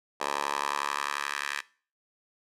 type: tone with high-pass filter sweep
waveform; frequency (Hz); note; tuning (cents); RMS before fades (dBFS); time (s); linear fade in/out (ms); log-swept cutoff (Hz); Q
10% pulse; 71.3; C#2; +49; -32; 0.2-1.61; 10; 720 to 1700; 2.1
effects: noise-tail reverb RT60 0.4 s tail -20 dB re dry + low-pass 10000 Hz 12 dB/octave